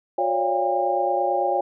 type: tone cluster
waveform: sine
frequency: 361 / 550 / 579 / 697 / 805 Hz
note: F#4 / C#5 / D5 / F5 / G5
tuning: -43 / -14 / -25 / -4 / +46 cents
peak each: -28 / -25 / -29 / -27 / -23 dBFS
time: 0.18-1.61 s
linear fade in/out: 5 ms
effects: none